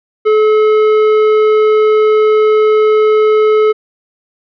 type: tone with tanh clipping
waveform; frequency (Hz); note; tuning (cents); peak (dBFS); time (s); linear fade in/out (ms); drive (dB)
triangle; 430; A4; -40; -8; 0.25-3.73; 20; 15
effects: none